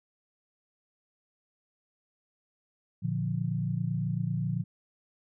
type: chord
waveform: sine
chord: Bb major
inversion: none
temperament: equal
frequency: 116.54 / 146.83 / 174.61 Hz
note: Bb2 / D3 / F3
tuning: 0 / 0 / 0 cents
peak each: -32 dBFS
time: 3.02-4.64 s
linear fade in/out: 20 ms
effects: none